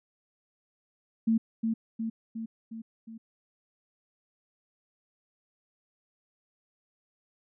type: tone with echo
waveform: sine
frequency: 225.1 Hz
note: A3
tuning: 40 cents sharp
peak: -21 dBFS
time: 1.27-1.38 s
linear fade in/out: 10 ms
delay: 360 ms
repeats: 5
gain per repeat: -4 dB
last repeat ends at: 3.18 s
effects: none